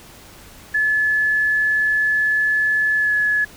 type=tone with pitch glide; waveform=sine; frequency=1721 to 1701.2 Hz; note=A6 to G#6; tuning=-39 to +41 cents; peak=-15 dBFS; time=0.74-3.45 s; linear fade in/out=10 ms; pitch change=-20 cents; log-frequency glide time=2.97-3.13 s; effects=pink hiss -43 dBFS RMS until 3.56 s